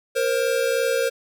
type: tone pair together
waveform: square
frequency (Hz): 469.1 / 532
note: A#4 / C5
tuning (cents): +11 / +29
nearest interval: major second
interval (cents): 218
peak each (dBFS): -23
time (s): 0.15-1.1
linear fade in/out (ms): 20
effects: none